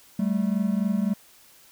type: tone pair together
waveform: triangle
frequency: 193.59 / 217.3 Hz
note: G3 / A3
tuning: -21 / -21 cents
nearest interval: major second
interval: 200 cents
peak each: -22 / -23 dBFS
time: 0.19-1.14 s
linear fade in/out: 5 ms
effects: white hiss -54 dBFS RMS until 1.71 s